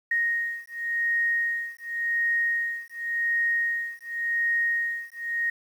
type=beating tone pair; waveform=sine; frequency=1866 / 1866.9 Hz; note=A#6 / A#6; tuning=+1 / +2 cents; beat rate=0.9 Hz; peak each=-27 / -27 dBFS; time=0.11-5.5 s; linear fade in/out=5 ms; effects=9-bit